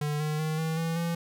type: tone with pitch steps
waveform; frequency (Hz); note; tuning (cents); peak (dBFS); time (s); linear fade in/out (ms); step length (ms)
square; 148.6 / 152.43 / 156.35 / 160.37 / 164.5 / 168.74; D3 / D#3 / D#3 / E3 / E3 / E3; +21 / -35 / +9 / -47 / -3 / +41; -28; 0.01-1.15; 5; 190
effects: none